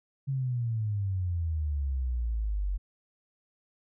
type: exponential sweep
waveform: sine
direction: down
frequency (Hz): 138.59 to 45.98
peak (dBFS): -27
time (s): 0.27-2.78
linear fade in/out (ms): 20
effects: none